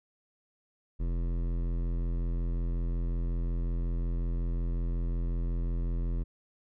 sine tone with hard clipping, 42.74 Hz, F1, 37 cents flat, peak -30 dBFS, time 0.99-6.24 s, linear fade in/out 20 ms, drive 15 dB, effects none

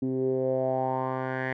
10% pulse tone with low-pass filter sweep, 130.3 Hz, C3, 7 cents flat, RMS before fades -28 dBFS, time 0.02-1.53 s, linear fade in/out 5 ms, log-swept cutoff 290 to 1900 Hz, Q 4.7, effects none

